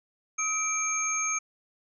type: tone cluster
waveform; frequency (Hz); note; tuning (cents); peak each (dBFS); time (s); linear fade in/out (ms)
sine; 1272 / 2336 / 6450; D#6 / D7 / G8; +38 / -10 / +48; -33 / -32 / -28; 0.38-1.39; 10
effects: none